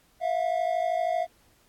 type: tone pair together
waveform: triangle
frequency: 659 / 711.8 Hz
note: E5 / F5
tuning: -1 / +33 cents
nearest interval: minor second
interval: 134 cents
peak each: -25 dBFS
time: 0.2-1.27 s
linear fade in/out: 50 ms
effects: pink hiss -63 dBFS RMS until 1.68 s + AAC 64 kbps